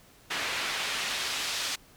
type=noise with band-pass filter sweep; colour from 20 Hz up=pink; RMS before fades=-32 dBFS; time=0.3-1.76 s; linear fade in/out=10 ms; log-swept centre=2200 to 4200 Hz; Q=0.85; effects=pink hiss -57 dBFS RMS until 1.96 s